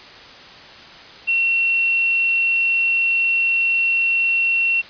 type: tone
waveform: sine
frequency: 2722 Hz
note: F7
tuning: 45 cents flat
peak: -15 dBFS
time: 1.27-4.82 s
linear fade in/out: 20 ms
effects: white hiss -40 dBFS RMS until 4.89 s + resampled to 11025 Hz